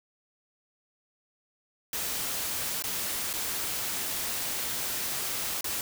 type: noise with dropouts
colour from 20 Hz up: white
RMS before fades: -32 dBFS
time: 1.93-5.81 s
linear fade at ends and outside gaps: 1 ms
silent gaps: 2.823-2.839 / 3.33-3.337 / 5.609-5.643 s
effects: none